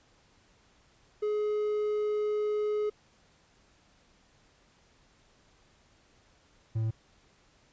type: tone pair in turn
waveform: triangle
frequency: 421.3 / 111.31 Hz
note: G#4 / A2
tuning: +25 / +20 cents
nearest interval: octave + major seventh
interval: 2305 cents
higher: first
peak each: -25 dBFS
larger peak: neither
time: 1.22-2.9 / 6.75-6.91 s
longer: first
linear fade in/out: 10 ms
effects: pink hiss -64 dBFS RMS until 7.72 s + resampled to 16000 Hz